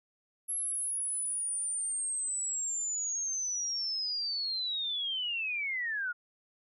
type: linear sweep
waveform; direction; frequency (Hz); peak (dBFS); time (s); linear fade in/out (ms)
sine; down; 11230 to 1401; -31; 0.48-6.13; 20
effects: none